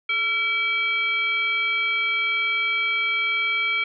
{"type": "tone with frequency modulation", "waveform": "sine", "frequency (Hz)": 2300, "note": "D7", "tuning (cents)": -37, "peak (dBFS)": -20, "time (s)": [0.09, 3.84], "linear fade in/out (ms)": 5, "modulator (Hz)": 939, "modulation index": 0.69, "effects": []}